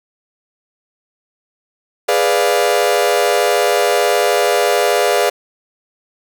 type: chord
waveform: 40% pulse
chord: G# diminished seventh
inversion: none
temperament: equal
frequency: 415.3 / 493.9 / 587.3 / 698.5 Hz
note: G#4 / B4 / D5 / F5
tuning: 0 / 0 / 0 / 0 cents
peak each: -17 dBFS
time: 2.08-5.3 s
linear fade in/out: 10 ms
effects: none